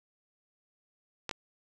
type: clicks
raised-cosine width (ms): 0.2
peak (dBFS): -17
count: 2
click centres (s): 1.293 / 1.312
effects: none